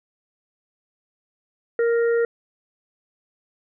harmonic tone, 466.2 Hz, A#4, in tune, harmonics 1 / 3 / 4, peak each -17 / -31 / -33 dBFS, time 1.79-2.25 s, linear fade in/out 2 ms, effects none

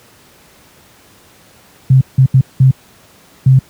sine tone bursts at uneven times, 131.7 Hz, C3, 12 cents sharp, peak -3 dBFS, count 5, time 1.9-2.01 / 2.18-2.26 / 2.34-2.41 / 2.6-2.71 / 3.46-3.59 s, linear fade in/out 5 ms, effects pink hiss -45 dBFS RMS until 3.69 s + high-pass 80 Hz 12 dB/octave

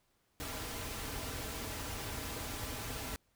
pink noise with comb filter, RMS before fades -41 dBFS, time 0.4-3.16 s, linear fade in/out 0 ms, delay 5.5 ms, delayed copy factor -0.55, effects pink hiss -75 dBFS RMS until 3.35 s

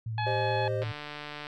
sine tone with vibrato, 111.7 Hz, A2, 27 cents sharp, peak -31 dBFS, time 0.06-0.92 s, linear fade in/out 5 ms, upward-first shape sine, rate 9.4 Hz, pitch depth 34 cents each way
harmonic tone, 848 Hz, G#5, 36 cents sharp, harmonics 1 / 2 / 3 / 4 / 5, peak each -30 / -36 / -40 / -42 / -44 dBFS, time 0.18-0.68 s, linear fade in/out 2 ms
triangle chord, C minor, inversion second, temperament equal with one note detuned, 392 / 523.3 / 615.8 Hz, G4 / C5 / Eb5, 0 / 0 / -18 cents, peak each -33 / -30 / -33 dBFS, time 0.26-0.84 s, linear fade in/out 10 ms
click train, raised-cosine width 0.3 ms, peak -23 dBFS, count 97, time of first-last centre 0.82-1.469 s, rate 148 Hz
effects none

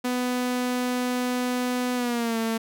sawtooth tone with pitch glide, 248.8 to 225.5 Hz, B3 to A3, +13 to +43 cents, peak -20 dBFS, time 0.04-2.58 s, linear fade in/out 10 ms, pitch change -170 cents, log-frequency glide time 1.95-2.38 s, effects none

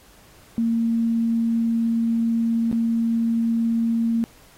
sine tone with dropouts, 229.6 Hz, A#3, 26 cents flat, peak -18 dBFS, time 0.58-4.24 s, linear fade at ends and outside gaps 0 ms, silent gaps 2.714-2.727 s, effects pink hiss -52 dBFS RMS until 4.57 s + AAC 48 kbps

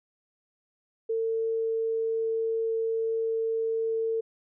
sine tone, 450.3 Hz, A4, 40 cents sharp, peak -25 dBFS, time 1.09-4.21 s, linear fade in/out 10 ms, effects none

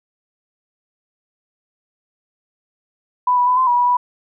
sine tone with pitch steps, 993 / 981 / 999 / 1032 / 968 / 976 / 982 Hz, B5 / B5 / B5 / C6 / B5 / B5 / B5, +9 / -12 / +20 / -24 / -35 / -21 / -10 cents, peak -12 dBFS, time 3.27-3.97 s, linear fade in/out 5 ms, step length 100 ms, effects none

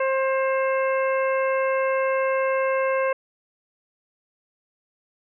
harmonic tone, 531 Hz, C5, 25 cents sharp, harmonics 1 / 2 / 3 / 4 / 5, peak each -21 / -27 / -31 / -33 / -35 dBFS, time 0-3.13 s, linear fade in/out 5 ms, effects none

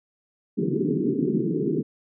white band-pass noise, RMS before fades -24 dBFS, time 0.57-1.83 s, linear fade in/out 20 ms, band 140 to 420 Hz, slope 96 dB/octave, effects none

